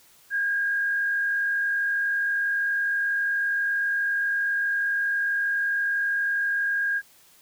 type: tone with frequency modulation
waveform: sine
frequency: 1623 Hz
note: G#6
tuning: 40 cents flat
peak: -22 dBFS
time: 0.3-7.02 s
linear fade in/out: 50 ms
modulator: 52.3 Hz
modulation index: 0.53
effects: white hiss -56 dBFS RMS until 7.41 s